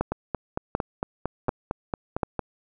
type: two click trains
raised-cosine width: 1 ms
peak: -9 / -12 dBFS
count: 4 / 11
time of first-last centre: 0.01-2.232 / 0.12-2.393 s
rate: 1.35 / 4.4 Hz
effects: none